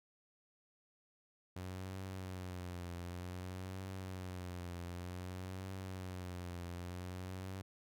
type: tone with vibrato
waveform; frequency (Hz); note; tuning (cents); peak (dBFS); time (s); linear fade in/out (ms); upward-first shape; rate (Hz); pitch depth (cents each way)
sawtooth; 91.1; F#2; -26; -39; 1.56-7.62; 5; triangle; 0.54; 82
effects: none